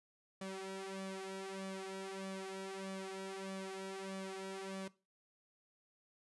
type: tone with flanger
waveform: sawtooth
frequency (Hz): 192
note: G3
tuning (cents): -36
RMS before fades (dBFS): -45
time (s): 0.41-4.88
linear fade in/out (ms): 5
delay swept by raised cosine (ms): 1.7 to 3.1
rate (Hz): 1.6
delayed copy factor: +1
effects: noise-tail reverb RT60 0.3 s tail -19 dB re dry + resampled to 24000 Hz